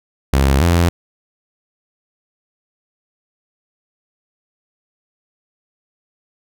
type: tone pair in turn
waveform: sawtooth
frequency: 68 / 85.67 Hz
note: C#2 / F2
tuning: -33 / -33 cents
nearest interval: major third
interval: 400 cents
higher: second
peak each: -7 dBFS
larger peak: neither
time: 0.33-0.61 / 0.61-0.89 s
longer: neither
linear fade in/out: 0 ms
effects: none